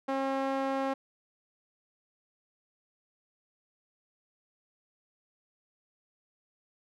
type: tone with band-pass filter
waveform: sawtooth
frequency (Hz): 269.8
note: C#4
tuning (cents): -47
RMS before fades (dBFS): -31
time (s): 0.08-0.94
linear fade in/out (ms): 10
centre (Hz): 740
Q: 0.99
effects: none